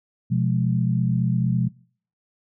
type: chord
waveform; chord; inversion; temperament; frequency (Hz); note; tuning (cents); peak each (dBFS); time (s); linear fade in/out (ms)
sine; F diminished; second; just; 125.72 / 174.61 / 209.5; Cb3 / F3 / Ab3; +31 / 0 / +15; -21 / -23 / -26; 0.3-1.69; 20
effects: noise-tail reverb RT60 0.5 s tail -23 dB re dry